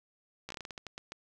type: slowing click train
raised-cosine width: 0.2 ms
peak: -24 dBFS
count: 12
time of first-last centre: 0.49-1.12 s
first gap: 14 ms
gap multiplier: 1.26
effects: none